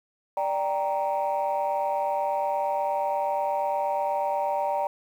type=chord; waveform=sine; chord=G minor; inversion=second; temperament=equal; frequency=587.3 / 784 / 932.3 Hz; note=D5 / G5 / Bb5; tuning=0 / 0 / 0 cents; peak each=-27 dBFS; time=0.37-4.87 s; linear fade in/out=2 ms; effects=tanh soft clip ceiling -18 dBFS + 9-bit